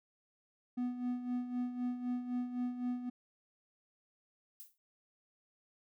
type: tone with tremolo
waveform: triangle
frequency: 246.9 Hz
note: B3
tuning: in tune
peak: -30 dBFS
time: 0.77-3.1 s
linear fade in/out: 10 ms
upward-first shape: sine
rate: 3.9 Hz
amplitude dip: 65%
type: noise with exponential decay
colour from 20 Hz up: violet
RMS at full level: -46 dBFS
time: 4.6-4.78 s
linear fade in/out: 0 ms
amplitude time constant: 37 ms
effects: none